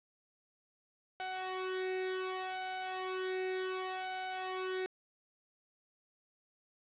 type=tone with flanger; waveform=sawtooth; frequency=373.4 Hz; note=F#4; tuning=16 cents sharp; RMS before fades=-38 dBFS; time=1.2-4.86 s; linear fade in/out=0 ms; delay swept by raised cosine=1.3 to 2.22 ms; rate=0.67 Hz; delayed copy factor=+0.8; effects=resampled to 8000 Hz + 10-bit